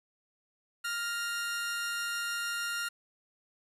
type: tone pair together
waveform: sawtooth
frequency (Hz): 1400 / 1868.8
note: F6 / A#6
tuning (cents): +4 / +4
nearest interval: perfect fourth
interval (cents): 500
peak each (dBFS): -29 / -38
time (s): 0.84-2.89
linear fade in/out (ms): 10
effects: resampled to 32000 Hz + 10-bit